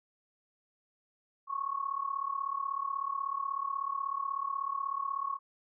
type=tone with amplitude modulation; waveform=sine; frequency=1103 Hz; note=C#6; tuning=9 cents flat; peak=-28 dBFS; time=1.47-5.39 s; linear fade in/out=50 ms; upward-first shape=sine; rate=36.3 Hz; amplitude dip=85%; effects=none